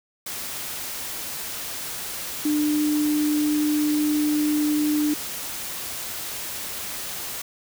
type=tone in noise; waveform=sine; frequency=299.6 Hz; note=D4; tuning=35 cents sharp; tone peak=-19 dBFS; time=2.45-5.14 s; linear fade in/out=5 ms; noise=white; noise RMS=-32 dBFS; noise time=0.26-7.42 s; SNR=+10 dB; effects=none